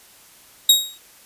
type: tone with exponential decay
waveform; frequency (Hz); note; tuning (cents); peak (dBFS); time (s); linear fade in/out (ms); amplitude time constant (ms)
sawtooth; 3785; A#7; +26; -4; 0.69-0.98; 5; 62
effects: white hiss -49 dBFS RMS until 1.25 s + resampled to 32000 Hz